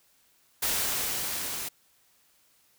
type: noise with level ramp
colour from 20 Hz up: white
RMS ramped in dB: -27 to -35 dBFS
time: 0.62-1.69 s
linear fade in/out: 10 ms
effects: white hiss -65 dBFS RMS until 2.78 s